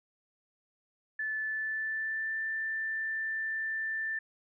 sine tone with pitch glide, 1744 to 1774.5 Hz, A6 to A6, -16 to +14 cents, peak -31 dBFS, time 1.19-4.19 s, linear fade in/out 5 ms, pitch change +30 cents, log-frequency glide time 1.41-2.38 s, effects none

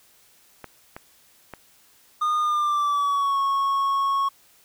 clicks, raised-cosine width 0.5 ms, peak -21 dBFS, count 3, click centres 0.643 / 0.965 / 1.537 s
triangle tone with pitch glide, 1222 to 1101.3 Hz, D#6 to C#6, -32 to -12 cents, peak -18 dBFS, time 2.21-4.29 s, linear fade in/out 10 ms, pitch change -180 cents, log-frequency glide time 2.4-3.39 s
effects white hiss -57 dBFS RMS until 4.64 s

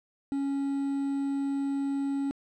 triangle tone with quantisation, 277.2 Hz, C#4, in tune, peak -25 dBFS, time 0.32-2.31 s, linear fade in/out 0 ms, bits 8, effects low-pass 5000 Hz 12 dB/octave

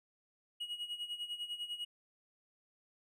triangle tone with tremolo, 2900 Hz, F#7, 35 cents flat, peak -35 dBFS, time 0.6-1.85 s, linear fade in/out 10 ms, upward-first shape sine, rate 10 Hz, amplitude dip 75%, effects none

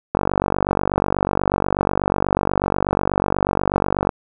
click train, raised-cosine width 1 ms, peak -3 dBFS, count 191, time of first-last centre 0.15-4.092 s, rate 48.2 Hz, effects none

